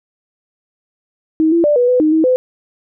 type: tone with pitch steps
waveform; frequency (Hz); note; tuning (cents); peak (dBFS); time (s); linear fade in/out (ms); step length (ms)
sine; 316.9 / 337.2 / 590 / 489.4 / 499.7 / 309 / 318.6 / 508; D#4 / E4 / D5 / B4 / B4 / D#4 / D#4 / B4; +32 / +39 / +8 / -16 / +20 / -12 / +41 / +49; -9; 1.4-2.36; 0; 120
effects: none